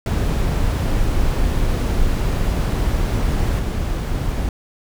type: noise with level steps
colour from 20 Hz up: brown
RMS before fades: -18 / -21 dBFS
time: 0.06-4.49 s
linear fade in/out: 2 ms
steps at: 3.59 s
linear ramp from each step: 2 ms
effects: none